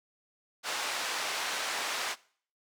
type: band-pass noise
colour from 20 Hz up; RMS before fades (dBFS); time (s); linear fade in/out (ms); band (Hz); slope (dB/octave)
pink; -34; 0.63-2.16; 50; 810 to 6900; 12
effects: noise-tail reverb RT60 0.5 s tail -21 dB re dry